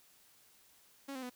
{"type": "tone with pitch steps", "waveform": "sawtooth", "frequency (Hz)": [275.8, 259.9, 248.7], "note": ["C#4", "C4", "B3"], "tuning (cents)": [-9, -11, 12], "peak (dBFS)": -37, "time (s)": [1.08, 1.299], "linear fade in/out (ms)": 10, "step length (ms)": 73, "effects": ["white hiss -65 dBFS RMS until 1.35 s"]}